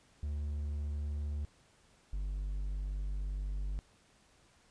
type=tone pair in turn; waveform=triangle; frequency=73.42 / 49 Hz; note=D2 / G1; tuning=0 / 0 cents; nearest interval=perfect fifth; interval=700 cents; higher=first; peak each=-32 / -32 dBFS; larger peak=neither; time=0.23-1.45 / 2.13-3.79 s; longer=second; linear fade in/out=0 ms; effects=pink hiss -66 dBFS RMS until 4.7 s + resampled to 22050 Hz